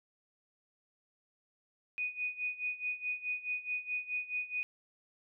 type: tone with tremolo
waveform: sine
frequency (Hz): 2481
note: D#7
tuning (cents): -6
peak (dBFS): -31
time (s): 1.98-4.63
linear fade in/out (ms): 0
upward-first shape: sine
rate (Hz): 4.7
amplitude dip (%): 85
effects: none